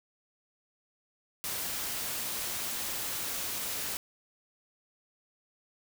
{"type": "noise", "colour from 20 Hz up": "white", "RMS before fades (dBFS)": -35, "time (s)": [1.44, 3.97], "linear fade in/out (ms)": 0, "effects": []}